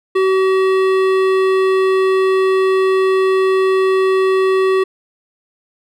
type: tone with hard clipping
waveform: triangle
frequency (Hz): 379.8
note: F#4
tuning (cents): +45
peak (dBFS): -13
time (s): 0.15-4.84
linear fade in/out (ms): 10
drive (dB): 18
effects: none